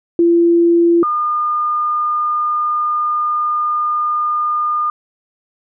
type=tone pair in turn; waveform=sine; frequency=340.6 / 1213.8 Hz; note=F4 / D#6; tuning=-43 / -43 cents; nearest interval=octave + minor seventh; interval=2200 cents; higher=second; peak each=-8 / -14 dBFS; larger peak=first; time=0.19-1.03 / 1.03-4.9 s; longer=second; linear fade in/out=2 ms; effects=none